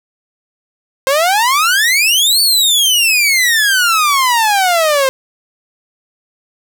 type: exponential two-way sweep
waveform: sawtooth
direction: up then down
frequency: 520 to 4545 to 520 Hz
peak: -6 dBFS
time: 1.07-5.09 s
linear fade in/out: 0 ms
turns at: 2.41 s
effects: none